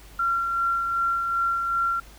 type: tone with tremolo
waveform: sine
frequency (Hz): 1371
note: F6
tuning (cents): -32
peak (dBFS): -20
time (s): 0.19-2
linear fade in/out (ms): 5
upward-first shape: sine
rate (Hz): 2.6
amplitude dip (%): 35
effects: added 50 Hz sine -46 dBFS peak until 2.18 s + pink hiss -50 dBFS RMS until 2.18 s